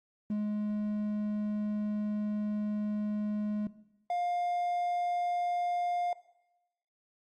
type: tone pair in turn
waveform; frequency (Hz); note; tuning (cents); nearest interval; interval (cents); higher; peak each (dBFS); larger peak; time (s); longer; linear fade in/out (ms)
triangle; 209.8 / 705.7; G#3 / F5; +18 / +18; octave + major sixth; 2100; second; -27; neither; 0.3-3.67 / 4.1-6.13; first; 2
effects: noise-tail reverb RT60 0.9 s tail -17 dB re dry + Opus 32 kbps